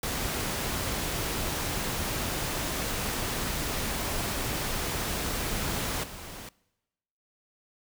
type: noise with level steps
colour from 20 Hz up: pink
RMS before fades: -31 / -42 dBFS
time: 0.03-6.49 s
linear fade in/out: 2 ms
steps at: 6.03 s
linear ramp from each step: 10 ms
effects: noise-tail reverb RT60 1.0 s tail -23 dB re dry